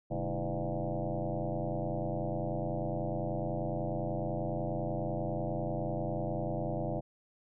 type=tone with frequency modulation; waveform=sine; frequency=238.4 Hz; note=A#3; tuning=39 cents sharp; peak=-31 dBFS; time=0.1-7.01 s; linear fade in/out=20 ms; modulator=90.1 Hz; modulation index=5.3; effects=none